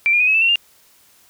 sine tone with pitch steps, 2349 / 2419 / 2492 / 2566 / 2643 / 2722 / 2803 Hz, D7 / D#7 / D#7 / E7 / E7 / F7 / F7, 0 / -49 / +2 / -47 / +4 / -45 / +6 cents, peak -12 dBFS, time 0.06-0.557 s, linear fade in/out 0 ms, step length 71 ms, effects white hiss -53 dBFS RMS until 1.29 s

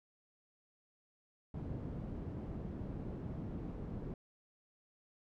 white low-pass noise, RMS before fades -43 dBFS, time 1.54-4.14 s, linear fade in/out 2 ms, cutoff 230 Hz, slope 12 dB/octave, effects none

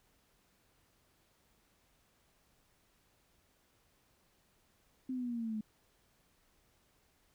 sine exponential sweep, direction down, 261.6 to 212.3 Hz, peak -35 dBFS, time 5.09-5.61 s, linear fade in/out 5 ms, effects pink hiss -72 dBFS RMS until 7.34 s

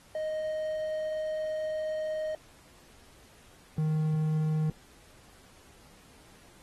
triangle tone pair in turn, 622.3 / 155.57 Hz, D#5 / D#3, 0 / 0 cents, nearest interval 2 octaves, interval 2400 cents, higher first, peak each -28 / -23 dBFS, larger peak second, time 0.15-2.35 / 3.78-4.7 s, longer first, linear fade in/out 2 ms, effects pink hiss -58 dBFS RMS until 6.62 s + AAC 32 kbps

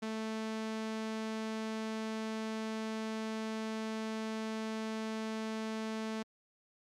sawtooth tone, 220 Hz, A3, in tune, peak -32 dBFS, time 0.02-6.23 s, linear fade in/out 10 ms, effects low-pass 7000 Hz 12 dB/octave + Opus 48 kbps

